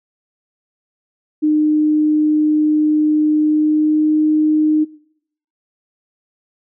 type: tone with pitch glide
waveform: sine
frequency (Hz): 304.7 to 307.4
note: D#4 to D#4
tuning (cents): -36 to -21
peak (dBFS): -11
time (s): 1.42-4.85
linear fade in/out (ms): 20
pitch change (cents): +15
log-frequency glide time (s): 3.38-4.19
effects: noise-tail reverb RT60 0.7 s tail -21 dB re dry